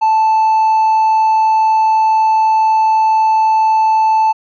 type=tone; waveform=triangle; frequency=878 Hz; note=A5; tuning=4 cents flat; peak=-6 dBFS; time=0.01-4.33 s; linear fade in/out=20 ms; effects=tanh soft clip ceiling -3 dBFS + resampled to 16000 Hz